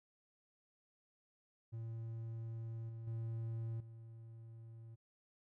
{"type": "tone with level steps", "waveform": "triangle", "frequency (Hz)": 113.8, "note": "A#2", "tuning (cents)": -41, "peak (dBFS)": [-40, -43, -37, -49], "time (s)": [1.72, 4.96], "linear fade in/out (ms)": 20, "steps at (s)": [2.89, 3.07, 3.8], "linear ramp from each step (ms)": 5, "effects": []}